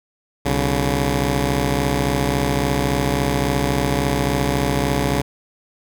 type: tone pair together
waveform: 10% pulse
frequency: 63.6 / 141.3 Hz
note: C2 / C#3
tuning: -48 / +34 cents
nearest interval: octave + major second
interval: 1382 cents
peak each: -12 dBFS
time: 0.45-5.22 s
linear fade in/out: 10 ms
effects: none